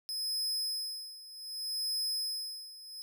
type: tone with tremolo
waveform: 40% pulse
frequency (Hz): 5100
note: D#8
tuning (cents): +42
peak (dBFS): -30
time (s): 0.09-3.02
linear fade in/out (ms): 0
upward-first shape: sine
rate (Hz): 0.65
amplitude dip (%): 85
effects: none